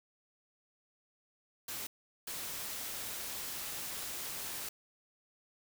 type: noise bursts at uneven times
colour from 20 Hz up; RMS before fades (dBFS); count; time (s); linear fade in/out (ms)
white; -41; 2; 1.68-1.87 / 2.27-4.69; 5
effects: none